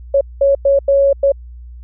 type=tone bursts at uneven times; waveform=sine; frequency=555 Hz; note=C#5; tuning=2 cents sharp; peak=-8 dBFS; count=5; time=0.14-0.21 / 0.41-0.55 / 0.65-0.79 / 0.88-1.13 / 1.23-1.32 s; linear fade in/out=5 ms; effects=added 60 Hz sine -31 dBFS peak until 1.83 s